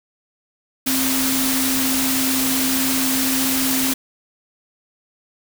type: tone in noise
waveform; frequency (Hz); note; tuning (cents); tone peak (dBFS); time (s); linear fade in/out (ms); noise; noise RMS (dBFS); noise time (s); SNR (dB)
sine; 263.5; C4; +12; -21; 0.86-3.94; 10; white; -21; 0.86-3.94; -3
effects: none